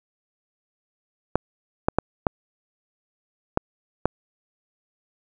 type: clicks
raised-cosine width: 1 ms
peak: -4 dBFS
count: 6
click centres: 1.356 / 1.885 / 1.986 / 2.268 / 3.574 / 4.056 s
effects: none